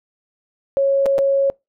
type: tone with dropouts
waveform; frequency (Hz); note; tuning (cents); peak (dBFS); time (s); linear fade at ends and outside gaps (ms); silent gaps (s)
sine; 550; C#5; -14; -13; 0.77-1.5; 0; 1.058-1.063 / 1.182-1.188
effects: noise-tail reverb RT60 0.2 s tail -25 dB re dry